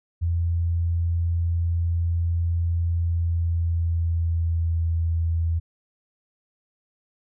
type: tone with pitch glide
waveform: sine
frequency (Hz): 84.8 to 82.86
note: E2 to E2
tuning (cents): +50 to +9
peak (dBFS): -20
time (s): 0.21-5.6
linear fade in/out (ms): 20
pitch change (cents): -41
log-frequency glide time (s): 2.97-4.85
effects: none